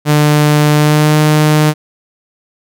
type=tone with pitch glide; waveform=sawtooth; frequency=149.4 to 152.45 Hz; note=D3 to D#3; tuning=+30 to -35 cents; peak=-3 dBFS; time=0.05-1.74 s; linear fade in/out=50 ms; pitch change=+35 cents; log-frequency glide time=0.71-1.16 s; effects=none